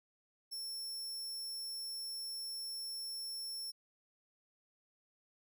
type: tone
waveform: sawtooth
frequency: 5400 Hz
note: E8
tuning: 41 cents sharp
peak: -38 dBFS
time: 0.51-3.72 s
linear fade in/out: 20 ms
effects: none